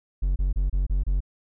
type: tone bursts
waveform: triangle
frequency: 46.25 Hz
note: F#1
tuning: in tune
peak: -18 dBFS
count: 6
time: 0.22-1.205 s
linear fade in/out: 10 ms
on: 140 ms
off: 29 ms
effects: none